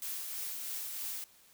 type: noise with tremolo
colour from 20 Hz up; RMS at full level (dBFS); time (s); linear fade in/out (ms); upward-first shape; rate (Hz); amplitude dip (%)
blue; -38; 0.02-1.24; 0; triangle; 3.1; 35
effects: white hiss -62 dBFS RMS until 1.53 s